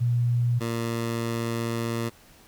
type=tone pair in turn; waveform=sine / 15% pulse; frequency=120.2 / 115.86 Hz; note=B2 / A#2; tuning=-46 / -10 cents; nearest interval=minor second; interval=64 cents; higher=first; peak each=-20 dBFS; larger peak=neither; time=0-0.6 / 0.6-2.1 s; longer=second; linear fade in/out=20 ms; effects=pink hiss -54 dBFS RMS until 2.47 s